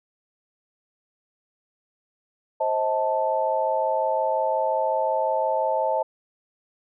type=chord; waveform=sine; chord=A diminished; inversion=first; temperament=just; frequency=528 / 633.6 / 880 Hz; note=C5 / Eb5 / A5; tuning=+16 / +31 / 0 cents; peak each=-26 / -25 / -24 dBFS; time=2.6-6.03 s; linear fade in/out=10 ms; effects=none